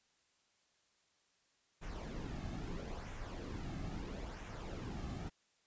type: noise with flanger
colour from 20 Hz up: brown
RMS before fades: -44 dBFS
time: 1.81-5.3 s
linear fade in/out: 20 ms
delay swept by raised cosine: 0.21 to 2.11 ms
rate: 0.76 Hz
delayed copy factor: -0.55
effects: white hiss -75 dBFS RMS until 5.66 s + resampled to 16000 Hz